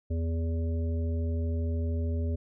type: harmonic tone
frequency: 82.41 Hz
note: E2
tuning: in tune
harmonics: 1 / 3 / 5 / 7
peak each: -27 / -37 / -41 / -44 dBFS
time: 0.1-2.36 s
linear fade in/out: 10 ms
effects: none